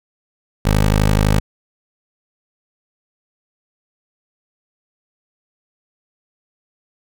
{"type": "tone", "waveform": "15% pulse", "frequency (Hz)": 51.91, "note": "G#1", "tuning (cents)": 0, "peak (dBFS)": -6, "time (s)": [0.65, 1.4], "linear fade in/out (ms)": 5, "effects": []}